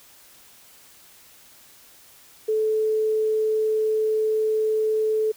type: tone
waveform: sine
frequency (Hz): 434.8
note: A4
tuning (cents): -21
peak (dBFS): -19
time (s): 2.48-5.32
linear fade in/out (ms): 10
effects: white hiss -51 dBFS RMS until 5.36 s